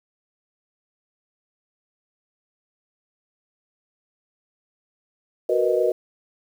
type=chord; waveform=sine; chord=B major seventh; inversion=second; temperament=equal; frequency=370 / 466.2 / 493.9 / 622.3 Hz; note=F#4 / A#4 / B4 / D#5; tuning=0 / 0 / 0 / 0 cents; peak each=-23 dBFS; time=5.49-5.92 s; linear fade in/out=5 ms; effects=8-bit